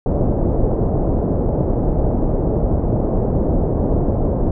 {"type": "low-pass noise", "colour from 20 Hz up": "pink", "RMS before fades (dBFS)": -17, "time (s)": [0.06, 4.51], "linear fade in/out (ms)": 2, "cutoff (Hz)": 640, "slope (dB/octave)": 24, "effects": []}